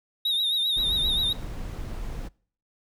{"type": "tone with vibrato", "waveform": "triangle", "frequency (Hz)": 3738, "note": "A#7", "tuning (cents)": 4, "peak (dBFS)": -21, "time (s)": [0.25, 1.33], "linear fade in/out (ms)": 5, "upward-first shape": "triangle", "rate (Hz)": 7.6, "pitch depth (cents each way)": 83}
{"type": "noise", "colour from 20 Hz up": "brown", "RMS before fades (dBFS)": -33, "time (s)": [0.76, 2.29], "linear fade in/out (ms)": 20}
{"effects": ["noise-tail reverb RT60 0.5 s tail -25 dB re dry"]}